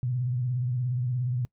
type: tone with vibrato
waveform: sine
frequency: 124.5 Hz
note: B2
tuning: 14 cents sharp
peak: -25 dBFS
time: 0.03-1.45 s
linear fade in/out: 0 ms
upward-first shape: triangle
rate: 17 Hz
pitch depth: 100 cents each way
effects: noise-tail reverb RT60 0.1 s tail -24 dB re dry